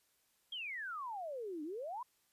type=exponential two-way sweep; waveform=sine; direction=down then up; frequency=3301 to 290.2 to 1045 Hz; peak=-40 dBFS; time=0.52-2.03 s; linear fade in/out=5 ms; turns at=1.63 s; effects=white hiss -75 dBFS RMS until 2.32 s + resampled to 32000 Hz